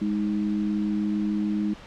sine tone pair together, 207 / 313.9 Hz, G#3 / D#4, -5 / +15 cents, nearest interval perfect fifth, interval 720 cents, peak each -24 / -28 dBFS, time 0.01-1.74 s, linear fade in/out 10 ms, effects pink hiss -45 dBFS RMS until 1.86 s + low-pass 4000 Hz 12 dB/octave

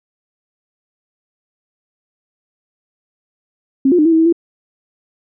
sine tone with pitch steps, 268.8 / 354.7 / 303.2 / 330.7 / 321.8 / 324.9 / 337.5 Hz, C4 / F4 / D#4 / E4 / E4 / E4 / E4, +47 / +27 / -45 / +6 / -42 / -25 / +41 cents, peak -8 dBFS, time 3.85-4.326 s, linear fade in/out 5 ms, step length 68 ms, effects none

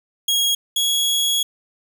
sawtooth tone pair in turn, 3294 / 3336 Hz, G#7 / G#7, -15 / +7 cents, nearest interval unison, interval 22 cents, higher second, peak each -13 / -14 dBFS, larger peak first, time 0.28-0.55 / 0.76-1.43 s, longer second, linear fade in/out 5 ms, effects none

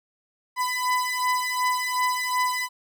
30% pulse beating tone pair, 1000 / 1002.7 Hz, B5 / B5, +21 / +26 cents, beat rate 2.7 Hz, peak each -23 dBFS, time 0.56-2.69 s, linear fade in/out 50 ms, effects none

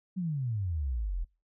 sine exponential sweep, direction down, 192.5 to 38.89 Hz, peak -29 dBFS, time 0.16-1.25 s, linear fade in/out 20 ms, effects noise-tail reverb RT60 0.3 s tail -24 dB re dry

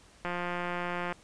click train, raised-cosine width 0.5 ms, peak -19 dBFS, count 155, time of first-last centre 0.25-1.125 s, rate 176 Hz, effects pink hiss -58 dBFS RMS until 1.23 s + resampled to 22050 Hz

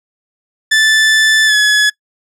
sawtooth tone with pitch glide, 1755 to 1699.1 Hz, A6 to G#6, -5 to +39 cents, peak -4 dBFS, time 0.71-1.9 s, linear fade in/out 10 ms, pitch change -56 cents, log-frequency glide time 1.46-1.55 s, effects noise-tail reverb RT60 0.1 s tail -24 dB re dry + low-pass 8000 Hz 12 dB/octave

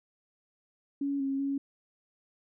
sine tone with pitch steps, 280.4 / 272.2 / 277 Hz, C#4 / C#4 / C#4, +20 / -31 / -1 cents, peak -28 dBFS, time 1.01-1.58 s, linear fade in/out 5 ms, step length 190 ms, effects none

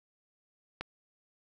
click, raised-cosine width 0.3 ms, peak -20 dBFS, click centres 0.81 s, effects none

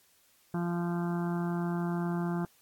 harmonic tone, 172.9 Hz, F3, 17 cents flat, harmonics 1 / 2 / 4 / 5 / 6 / 7 / 8 / 9, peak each -30 / -36 / -42 / -44 / -46 / -47 / -48 / -49 dBFS, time 0.54-2.45 s, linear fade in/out 2 ms, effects white hiss -65 dBFS RMS until 2.61 s + AAC 64 kbps

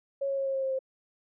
sine tone with pitch steps, 552 / 547.9 / 543.8 / 539.7 / 535.7 / 531.7 / 527.7 Hz, C#5 / C#5 / C#5 / C#5 / C5 / C5 / C5, -7 / -20 / -33 / -46 / +41 / +28 / +15 cents, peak -27 dBFS, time 0.21-0.791 s, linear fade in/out 10 ms, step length 83 ms, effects none

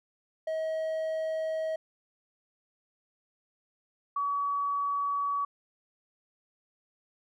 triangle / sine tone pair in turn, 637 / 1135 Hz, D#5 / C#6, +41 / +41 cents, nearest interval minor seventh, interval 1000 cents, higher second, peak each -27 dBFS, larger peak neither, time 0.47-1.76 / 4.16-5.45 s, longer neither, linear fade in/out 5 ms, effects none

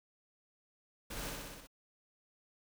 pink noise with echo, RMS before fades -43 dBFS, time 1.1-1.3 s, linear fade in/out 10 ms, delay 62 ms, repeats 6, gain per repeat -2 dB, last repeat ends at 1.672 s, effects none

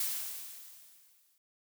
blue noise with exponential decay, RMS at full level -32 dBFS, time 0-1.38 s, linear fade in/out 2 ms, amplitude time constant 300 ms, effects none

